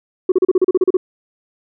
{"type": "tone bursts", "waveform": "sine", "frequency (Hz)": 370, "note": "F#4", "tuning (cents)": 0, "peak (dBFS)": -7, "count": 11, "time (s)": [0.29, 0.97], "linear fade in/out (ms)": 5, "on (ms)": 30, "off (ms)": 35, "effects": ["tanh soft clip ceiling -6 dBFS"]}